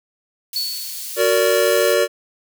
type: high-pass noise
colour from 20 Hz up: white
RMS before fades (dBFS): -30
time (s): 0.53-1.94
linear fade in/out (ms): 2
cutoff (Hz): 3800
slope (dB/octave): 12
type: tone with exponential decay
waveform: triangle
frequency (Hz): 4436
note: C#8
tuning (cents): 0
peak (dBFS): -17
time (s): 0.56-1.35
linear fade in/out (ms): 1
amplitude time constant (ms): 170
type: chord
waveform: square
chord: Gb augmented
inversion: none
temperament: just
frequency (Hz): 370 / 462.5 / 578.1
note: Gb4 / Bb4 / D5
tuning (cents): 0 / -14 / -27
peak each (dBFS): -21 / -19 / -18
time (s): 1.16-2.08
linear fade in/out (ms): 50
effects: none